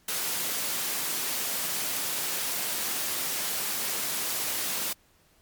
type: high-pass noise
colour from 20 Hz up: white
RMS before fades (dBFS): -30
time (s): 0.08-4.93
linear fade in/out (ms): 5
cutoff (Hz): 140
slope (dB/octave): 12
effects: pink hiss -63 dBFS RMS until 5.41 s + MP3 96 kbps